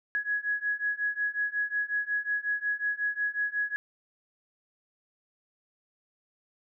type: beating tone pair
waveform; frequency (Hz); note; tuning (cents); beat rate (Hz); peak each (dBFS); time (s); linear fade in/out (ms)
sine; 1671 / 1676.5; G#6 / G#6; +10 / +16; 5.5; -31 / -30; 0.15-3.76; 0
effects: none